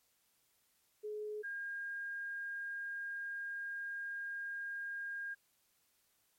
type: tone pair in turn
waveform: sine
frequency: 423.3 / 1616.3 Hz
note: G#4 / G#6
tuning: +33 / -47 cents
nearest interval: octave + major seventh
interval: 2320 cents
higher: second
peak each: -39 / -39 dBFS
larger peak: neither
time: 1.03-1.43 / 1.43-5.35 s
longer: second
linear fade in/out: 20 ms
effects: white hiss -75 dBFS RMS until 6.38 s + MP3 64 kbps